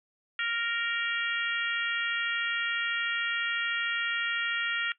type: harmonic tone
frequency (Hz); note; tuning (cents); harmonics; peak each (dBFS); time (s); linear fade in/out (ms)
466.2; A#4; 0; 3 / 4 / 5 / 6 / 7; -33 / -33 / -37 / -35 / -38; 0.39-4.92; 2
effects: noise-tail reverb RT60 0.1 s tail -18 dB re dry